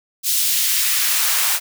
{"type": "noise with high-pass filter sweep", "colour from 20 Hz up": "white", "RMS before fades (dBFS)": -18, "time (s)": [0.23, 1.6], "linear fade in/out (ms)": 50, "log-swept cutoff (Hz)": [4200, 770], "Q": 0.88, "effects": []}